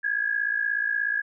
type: tone pair together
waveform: sine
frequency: 1635.3 / 1692 Hz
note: G#6 / G#6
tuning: -27 / +32 cents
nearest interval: minor second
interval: 59 cents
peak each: -26 dBFS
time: 0.03-1.22 s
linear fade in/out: 20 ms
effects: none